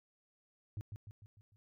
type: tone with echo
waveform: sine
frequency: 103.83 Hz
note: G#2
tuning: in tune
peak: -35 dBFS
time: 0.77-0.81 s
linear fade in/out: 0 ms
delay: 150 ms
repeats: 5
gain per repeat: -6 dB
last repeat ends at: 1.56 s
effects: tanh soft clip ceiling -37 dBFS